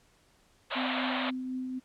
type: band-pass noise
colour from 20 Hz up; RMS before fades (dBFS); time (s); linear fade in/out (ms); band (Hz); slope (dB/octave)
pink; -33; 0.7-1.31; 20; 530 to 4000; 96
type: tone with tremolo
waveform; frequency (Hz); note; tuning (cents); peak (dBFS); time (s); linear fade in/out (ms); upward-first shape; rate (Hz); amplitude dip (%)
sine; 256.8; C4; -32; -31; 0.75-1.8; 20; triangle; 4; 30
effects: pink hiss -65 dBFS RMS until 1.84 s + low-pass 10000 Hz 12 dB/octave